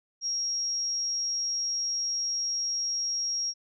sine tone, 5600 Hz, F8, 4 cents sharp, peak -27 dBFS, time 0.21-3.54 s, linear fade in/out 50 ms, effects none

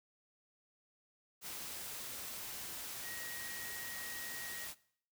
sine tone in noise, 1891 Hz, A#6, 24 cents sharp, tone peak -47 dBFS, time 3.02-4.69 s, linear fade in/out 50 ms, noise white, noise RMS -45 dBFS, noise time 1.41-4.75 s, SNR -5 dB, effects noise-tail reverb RT60 0.6 s tail -20 dB re dry

